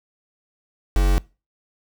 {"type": "tone with quantisation", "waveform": "triangle", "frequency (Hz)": 46.8, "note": "F#1", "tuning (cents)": 20, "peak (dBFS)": -12, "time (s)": [0.96, 1.18], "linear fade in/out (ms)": 0, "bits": 4, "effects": ["noise-tail reverb RT60 0.3 s tail -23 dB re dry"]}